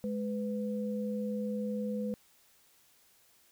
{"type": "tone pair together", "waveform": "sine", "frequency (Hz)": [210, 498.9], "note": ["G#3", "B4"], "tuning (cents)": [19, 17], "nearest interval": "octave + minor third", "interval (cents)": 1498, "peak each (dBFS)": [-33, -37], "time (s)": [0.04, 2.14], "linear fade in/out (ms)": 0, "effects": ["white hiss -65 dBFS RMS until 3.51 s"]}